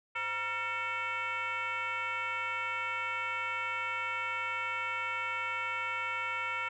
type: tone with frequency modulation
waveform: sine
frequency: 1800 Hz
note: A6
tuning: 39 cents sharp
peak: -31 dBFS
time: 0.15-6.69 s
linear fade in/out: 10 ms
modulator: 427 Hz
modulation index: 2
effects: tanh soft clip ceiling -27 dBFS